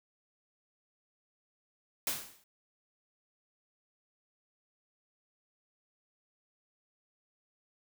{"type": "noise with exponential decay", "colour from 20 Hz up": "white", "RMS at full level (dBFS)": -30, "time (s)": [2.07, 2.44], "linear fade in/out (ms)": 2, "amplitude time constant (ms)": 80, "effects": []}